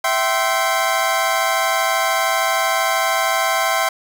25% pulse chord, C major, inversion first, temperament equal with one note detuned, 659.3 / 772.3 / 1046.5 Hz, E5 / G5 / C6, 0 / -26 / 0 cents, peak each -17 dBFS, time 0.04-3.89 s, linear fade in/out 5 ms, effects none

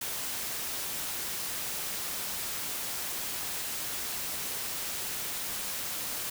white noise, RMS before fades -35 dBFS, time 0.01-6.3 s, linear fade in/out 5 ms, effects none

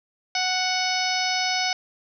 harmonic tone, 740 Hz, F#5, in tune, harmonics 1 / 2 / 3 / 4 / 5 / 6 / 7 / 8, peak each -27 / -32 / -28 / -33 / -33 / -32 / -28 / -34 dBFS, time 0.35-1.73 s, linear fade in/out 2 ms, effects none

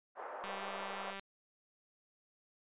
white band-pass noise, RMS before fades -45 dBFS, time 0.15-1.15 s, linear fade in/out 50 ms, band 470 to 1200 Hz, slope 24 dB/octave
click train, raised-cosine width 0.3 ms, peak -29 dBFS, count 149, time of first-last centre 0.44-1.195 s, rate 196 Hz
effects resampled to 8000 Hz

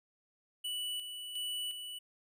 square tone with tremolo, 2960 Hz, F#7, in tune, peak -36 dBFS, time 0.64-1.99 s, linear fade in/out 10 ms, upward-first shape square, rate 1.4 Hz, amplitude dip 50%, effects none

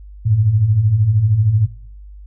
sine beating tone pair, 96.9 / 109.9 Hz, G2 / A2, -20 / -2 cents, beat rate 13 Hz, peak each -19 / -11 dBFS, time 0.25-1.67 s, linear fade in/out 20 ms, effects noise-tail reverb RT60 0.6 s tail -20 dB re dry + added 50 Hz sine -34 dBFS peak until 2.26 s

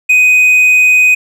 triangle tone, 2500 Hz, D#7, 8 cents sharp, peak -3 dBFS, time 0.09-1.15 s, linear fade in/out 10 ms, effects none

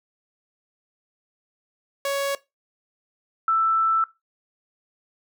sawtooth / sine tone pair in turn, 557 / 1324.8 Hz, C#5 / E6, +8 / +8 cents, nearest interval octave + minor third, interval 1500 cents, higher second, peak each -19 / -17 dBFS, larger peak second, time 2.05-2.35 / 3.48-4.04 s, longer second, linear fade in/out 2 ms, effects noise-tail reverb RT60 0.2 s tail -18 dB re dry

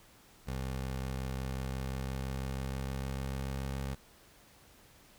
20% pulse tone with pitch glide, 65.5 to 67.34 Hz, C2 to C#2, +2 to -50 cents, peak -30 dBFS, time 0.47-3.95 s, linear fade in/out 10 ms, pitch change +48 cents, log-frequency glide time 1.47-3.76 s, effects pink hiss -60 dBFS RMS until 5.18 s

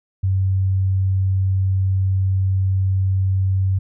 sine tone, 95.3 Hz, G2, 48 cents flat, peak -15 dBFS, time 0.23-3.79 s, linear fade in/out 10 ms, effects none

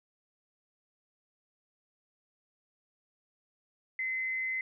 sine tone with amplitude modulation, 2053 Hz, C7, 33 cents flat, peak -29 dBFS, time 3.99-4.61 s, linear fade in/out 2 ms, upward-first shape sine, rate 216 Hz, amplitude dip 35%, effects none

